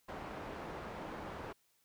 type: low-pass noise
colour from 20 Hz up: white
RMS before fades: -45 dBFS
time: 0.08-1.53 s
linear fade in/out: 10 ms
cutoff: 980 Hz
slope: 12 dB/octave
effects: white hiss -74 dBFS RMS until 1.84 s